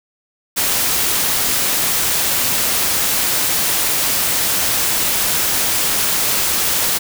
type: noise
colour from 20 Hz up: white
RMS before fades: -17 dBFS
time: 0.56-6.99 s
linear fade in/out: 20 ms
effects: none